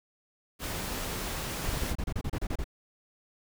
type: noise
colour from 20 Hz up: pink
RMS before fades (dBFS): -35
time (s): 0.59-1.95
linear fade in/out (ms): 50
type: noise bursts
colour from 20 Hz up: brown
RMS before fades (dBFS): -31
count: 12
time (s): 1.64-2.642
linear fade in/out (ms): 5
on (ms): 56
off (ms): 30
effects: none